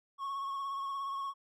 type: tone with vibrato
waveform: triangle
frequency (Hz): 1100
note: C#6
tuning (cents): -14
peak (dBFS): -33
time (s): 0.18-1.34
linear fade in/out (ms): 50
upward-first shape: triangle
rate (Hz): 17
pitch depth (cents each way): 36
effects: none